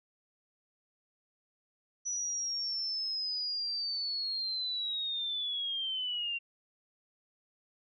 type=linear sweep; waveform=sine; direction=down; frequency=5920 to 2749 Hz; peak=-32 dBFS; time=2.05-6.39 s; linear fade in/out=20 ms; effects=none